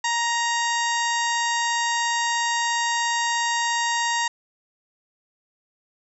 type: harmonic tone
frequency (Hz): 937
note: A#5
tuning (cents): +9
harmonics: 1 / 2 / 3 / 4 / 5 / 6 / 7 / 8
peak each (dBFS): -24 / -26 / -33 / -32 / -35 / -36 / -33 / -33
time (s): 0.04-4.28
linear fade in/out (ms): 5
effects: none